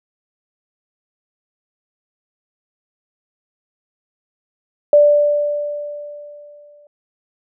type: tone with exponential decay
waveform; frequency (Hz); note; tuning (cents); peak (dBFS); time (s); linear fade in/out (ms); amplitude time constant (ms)
sine; 587; D5; -1; -5; 4.93-6.87; 2; 420
effects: none